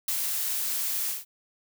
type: noise with ADSR envelope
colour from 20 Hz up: blue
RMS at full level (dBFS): -27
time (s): 0.08-1.25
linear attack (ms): 4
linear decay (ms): 85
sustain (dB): -2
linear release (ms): 170
effects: none